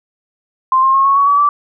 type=tone with pitch steps; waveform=sine; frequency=1046.5 / 1064.8 / 1083.4 / 1102.3 / 1121.6 / 1141.2 / 1161.2 Hz; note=C6 / C6 / C#6 / C#6 / C#6 / C#6 / D6; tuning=0 / +30 / -40 / -10 / +20 / +50 / -20 cents; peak=-8 dBFS; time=0.72-1.49 s; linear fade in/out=2 ms; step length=110 ms; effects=none